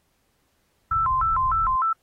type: low-pass noise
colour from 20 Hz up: pink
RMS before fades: -33 dBFS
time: 0.91-1.76 s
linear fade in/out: 5 ms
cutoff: 120 Hz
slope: 24 dB/octave
type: tone with vibrato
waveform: sine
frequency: 1174.7 Hz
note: D6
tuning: in tune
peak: -19 dBFS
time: 0.91-1.93 s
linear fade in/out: 5 ms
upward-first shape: square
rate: 3.3 Hz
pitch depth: 210 cents each way
effects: pink hiss -69 dBFS RMS until 2.02 s + AAC 48 kbps